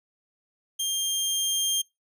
20% pulse tone with level ramp, 3196 Hz, G7, 33 cents sharp, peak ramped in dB -20 to -17 dBFS, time 0.79-1.82 s, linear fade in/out 10 ms, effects noise-tail reverb RT60 0.2 s tail -24 dB re dry

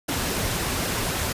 pink noise with flanger, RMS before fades -26 dBFS, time 0.08-1.33 s, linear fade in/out 10 ms, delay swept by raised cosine 0.86 to 6.36 ms, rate 3.8 Hz, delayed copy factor -0.5, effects resampled to 32000 Hz

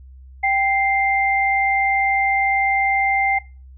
sine tone pair together, 784 / 2093 Hz, G5 / C7, 0 / 0 cents, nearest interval octave + perfect fourth, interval 1700 cents, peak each -18 dBFS, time 0.43-3.39 s, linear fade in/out 10 ms, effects noise-tail reverb RT60 0.3 s tail -20 dB re dry + added 65 Hz sine -39 dBFS peak until 3.77 s

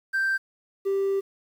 triangle tone pair in turn, 1568 / 392 Hz, G6 / G4, 0 / 0 cents, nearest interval 2 octaves, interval 2400 cents, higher first, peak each -19 dBFS, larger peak neither, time 0.13-0.38 / 0.85-1.21 s, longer second, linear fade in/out 20 ms, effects tanh soft clip ceiling -17 dBFS + 9-bit

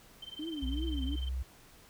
sine tone with tremolo, 3114 Hz, G7, 12 cents flat, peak -40 dBFS, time 0.22-1.29 s, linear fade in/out 5 ms, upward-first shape sine, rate 20 Hz, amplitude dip 95%
sine tone with vibrato, 293.7 Hz, D4, in tune, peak -36 dBFS, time 0.39-1.16 s, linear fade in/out 5 ms, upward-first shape triangle, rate 2.7 Hz, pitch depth 250 cents each way
sine tone with pitch glide, 60.6 to 64.2 Hz, B1 to C2, -32 to -32 cents, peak -32 dBFS, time 0.62-1.43 s, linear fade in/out 10 ms, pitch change +100 cents, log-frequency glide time 0.8-1.04 s
effects pink hiss -58 dBFS RMS until 1.89 s

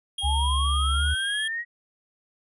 square tone, 3253 Hz, G#7, 37 cents flat, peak -28 dBFS, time 0.18-1.48 s, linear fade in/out 5 ms
sine linear sweep, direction up, 784 to 1917 Hz, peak -27 dBFS, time 0.21-1.65 s, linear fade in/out 50 ms
sine tone with pitch glide, 70.2 to 73.78 Hz, C#2 to D2, +22 to +9 cents, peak -22 dBFS, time 0.23-1.15 s, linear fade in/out 20 ms, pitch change +87 cents, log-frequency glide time 0.95-1.03 s
effects resampled to 24000 Hz

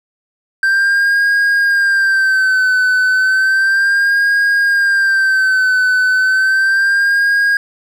triangle tone with vibrato, 1568 Hz, G6, in tune, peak -8 dBFS, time 0.63-7.57 s, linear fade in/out 2 ms, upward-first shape sine, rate 0.33 Hz, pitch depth 68 cents each way, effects none

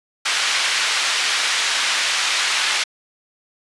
pink band-pass noise, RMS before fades -20 dBFS, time 0.25-2.84 s, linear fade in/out 10 ms, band 1700 to 5500 Hz, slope 12 dB/octave, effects resampled to 24000 Hz

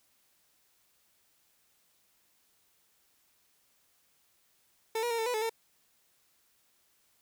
30% pulse tone with pitch steps, 446 / 479.2 / 462.3 / 447.3 / 493 / 434.1 / 453.3 Hz, A4 / A#4 / A#4 / A4 / B4 / A4 / A#4, +23 / +48 / -14 / +28 / -3 / -23 / -48 cents, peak -27 dBFS, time 4.95-5.496 s, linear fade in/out 5 ms, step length 78 ms, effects white hiss -70 dBFS RMS until 7.21 s

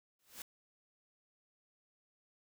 white noise with exponential growth, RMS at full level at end -43 dBFS, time 0.19-0.42 s, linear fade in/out 2 ms, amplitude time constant 49 ms, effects none

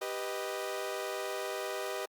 sawtooth chord, G augmented, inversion none, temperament equal, 392 / 493.9 / 622.3 Hz, G4 / B4 / D#5, 0 / 0 / 0 cents, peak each -35 / -36 / -35 dBFS, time 0.01-2.06 s, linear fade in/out 10 ms, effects Opus 48 kbps

